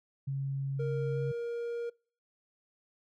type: tone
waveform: sine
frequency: 137 Hz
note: C#3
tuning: 20 cents flat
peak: -31 dBFS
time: 0.27-1.32 s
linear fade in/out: 10 ms
type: tone with pitch glide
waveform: triangle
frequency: 466.4 to 471 Hz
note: A#4 to A#4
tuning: +1 to +18 cents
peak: -31 dBFS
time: 0.79-1.9 s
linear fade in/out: 10 ms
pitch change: +17 cents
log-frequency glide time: 1.13-1.18 s
effects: noise-tail reverb RT60 0.4 s tail -26 dB re dry